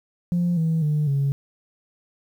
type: tone with pitch steps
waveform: sine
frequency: 174.61 / 161.98 / 150.26 / 139.39 Hz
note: F3 / E3 / D3 / C#3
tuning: 0 / -30 / +40 / +10 cents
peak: -17 dBFS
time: 0.32-1.32 s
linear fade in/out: 0 ms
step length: 250 ms
effects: tanh soft clip ceiling -16 dBFS + 9-bit